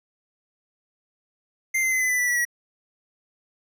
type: tone with pitch steps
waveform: square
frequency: 2093 / 2068 / 2043 / 2018 / 1993.9 / 1969.8 / 1946.1 / 1922.6 Hz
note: C7 / C7 / C7 / B6 / B6 / B6 / B6 / B6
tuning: 0 / -21 / -42 / +37 / +16 / -5 / -26 / -47 cents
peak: -21 dBFS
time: 1.74-2.452 s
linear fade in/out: 10 ms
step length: 89 ms
effects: none